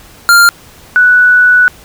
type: tone pair in turn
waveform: square / sine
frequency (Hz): 1396.9 / 1480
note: F6 / F#6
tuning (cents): 0 / 0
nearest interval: minor second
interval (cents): 100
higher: second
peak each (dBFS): -3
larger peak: neither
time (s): 0.29-0.49 / 0.96-1.68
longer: second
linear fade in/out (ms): 0
effects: pink hiss -38 dBFS RMS until 1.84 s

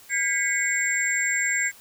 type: tone cluster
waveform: sine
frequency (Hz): 1618 / 1989 / 2200 / 7420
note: G#6 / B6 / C#7 / A#8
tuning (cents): -46 / +12 / -14 / -9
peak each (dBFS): -27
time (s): 0.09-1.72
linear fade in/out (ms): 50
effects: white hiss -50 dBFS RMS until 1.8 s

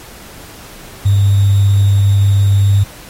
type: tone with sample-and-hold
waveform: sine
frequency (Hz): 99.5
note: G2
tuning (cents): +26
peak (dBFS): -7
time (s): 1.05-2.84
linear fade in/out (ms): 10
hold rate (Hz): 3675
effects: pink hiss -36 dBFS RMS until 3.09 s + AAC 48 kbps

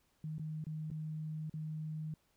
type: tone with dropouts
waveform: sine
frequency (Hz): 155.56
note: D#3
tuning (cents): 0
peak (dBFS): -38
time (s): 0.24-2.14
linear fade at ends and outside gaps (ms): 2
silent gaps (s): 0.383-0.395 / 0.641-0.667 / 0.903-0.913 / 1.497-1.539
effects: pink hiss -75 dBFS RMS until 2.36 s

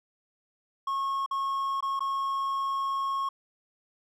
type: tone with dropouts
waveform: triangle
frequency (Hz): 1091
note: C#6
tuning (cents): -28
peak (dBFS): -25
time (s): 0.87-3.29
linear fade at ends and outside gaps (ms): 5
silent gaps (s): 1.262-1.31 / 1.807-1.825 / 1.994-2.005
effects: none

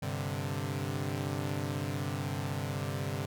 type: chord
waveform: sawtooth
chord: G suspended fourth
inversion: none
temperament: equal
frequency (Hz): 98 / 130.81 / 146.83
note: G2 / C3 / D3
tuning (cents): 0 / 0 / 0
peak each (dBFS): -33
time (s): 0.02-3.26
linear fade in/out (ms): 10
effects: none

